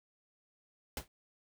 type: noise with exponential decay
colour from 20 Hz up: pink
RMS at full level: -34 dBFS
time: 0.97-1.08 s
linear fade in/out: 2 ms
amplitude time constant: 22 ms
effects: none